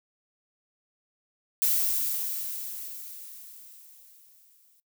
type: noise with exponential decay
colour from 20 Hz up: violet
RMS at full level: -23 dBFS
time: 1.62-4.8 s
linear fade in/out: 0 ms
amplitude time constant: 690 ms
effects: noise-tail reverb RT60 0.1 s tail -18 dB re dry